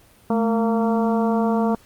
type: harmonic tone with a mistuned harmonic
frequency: 229.7 Hz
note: A#3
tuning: 25 cents flat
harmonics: 1 / 2 / 3 / 4 / 5 / 6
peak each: -19 / -24 / -26 / -28 / -32 / -38 dBFS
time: 0.3-1.75 s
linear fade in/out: 2 ms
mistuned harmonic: 1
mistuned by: -84 cents
effects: pink hiss -53 dBFS RMS until 1.85 s + Opus 32 kbps